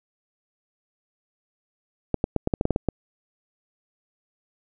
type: clicks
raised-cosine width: 2 ms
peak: -8 dBFS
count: 10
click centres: 2.143 / 2.241 / 2.363 / 2.474 / 2.538 / 2.611 / 2.654 / 2.707 / 2.761 / 2.887 s
effects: none